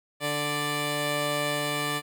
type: tone pair together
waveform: 10% pulse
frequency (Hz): 146.83 / 588.1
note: D3 / D5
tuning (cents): 0 / +2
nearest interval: 2 octaves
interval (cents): 2402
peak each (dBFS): -22 / -20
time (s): 0.2-2.02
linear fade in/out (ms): 50
effects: none